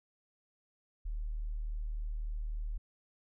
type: tone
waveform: sine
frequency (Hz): 38.22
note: D#1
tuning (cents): -30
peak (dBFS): -34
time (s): 1.05-2.78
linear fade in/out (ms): 10
effects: none